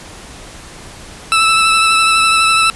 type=tone with vibrato; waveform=20% pulse; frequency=1318.5 Hz; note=E6; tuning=in tune; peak=-4 dBFS; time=1.32-2.7 s; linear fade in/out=0 ms; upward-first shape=triangle; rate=12 Hz; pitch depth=19 cents each way; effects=pink hiss -34 dBFS RMS until 2.75 s + resampled to 24000 Hz